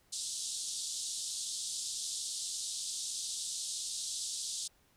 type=band-pass noise; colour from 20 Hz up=white; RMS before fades=-39 dBFS; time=0.12-4.68 s; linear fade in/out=10 ms; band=3500 to 9200 Hz; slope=48 dB/octave; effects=pink hiss -69 dBFS RMS until 4.96 s